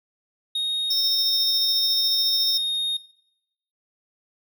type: tone with pitch glide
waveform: triangle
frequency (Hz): 3729 to 3705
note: A#7 to A#7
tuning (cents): 0 to -11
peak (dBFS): -21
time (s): 0.55-2.97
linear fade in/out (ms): 5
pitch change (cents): -11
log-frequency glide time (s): 0.84-1.32
type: tone with tremolo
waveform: square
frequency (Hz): 5350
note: E8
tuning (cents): +25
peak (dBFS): -21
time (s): 0.9-2.58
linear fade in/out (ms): 10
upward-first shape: square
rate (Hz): 14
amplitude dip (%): 25
effects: noise-tail reverb RT60 0.8 s tail -19 dB re dry